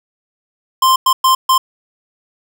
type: tone bursts at uneven times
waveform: square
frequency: 1046.5 Hz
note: C6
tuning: in tune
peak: -9 dBFS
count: 4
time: 0.82-0.96 / 1.06-1.13 / 1.24-1.35 / 1.49-1.58 s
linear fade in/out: 5 ms
effects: none